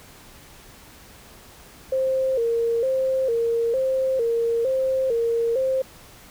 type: tone with vibrato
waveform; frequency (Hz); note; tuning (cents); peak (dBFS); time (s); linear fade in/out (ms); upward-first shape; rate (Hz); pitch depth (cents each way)
sine; 493.9; B4; 0; -19; 1.92-5.82; 5; square; 1.1; 110
effects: pink hiss -47 dBFS RMS until 6.3 s